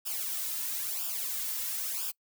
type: noise with flanger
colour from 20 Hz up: blue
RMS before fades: -34 dBFS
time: 0.05-2.12 s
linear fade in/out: 20 ms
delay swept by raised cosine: 0.48 to 2.68 ms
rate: 1 Hz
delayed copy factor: -0.8
effects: noise-tail reverb RT60 0.1 s tail -24 dB re dry